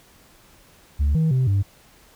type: tone with pitch steps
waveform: sine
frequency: 72.1 / 159.8 / 129.5 / 98.8 Hz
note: D2 / D#3 / C3 / G2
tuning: -31 / +47 / -17 / +14 cents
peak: -14 dBFS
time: 0.99-1.63 s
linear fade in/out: 20 ms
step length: 160 ms
effects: tanh soft clip ceiling -15 dBFS + pink hiss -53 dBFS RMS until 2.15 s